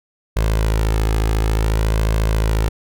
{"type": "tone with flanger", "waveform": "sawtooth", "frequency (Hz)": 54.1, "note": "A1", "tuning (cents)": -29, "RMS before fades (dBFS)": -17, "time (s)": [0.36, 2.69], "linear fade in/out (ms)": 10, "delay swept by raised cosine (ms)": [1.9, 2.41], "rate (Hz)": 0.56, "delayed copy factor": 0.5, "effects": []}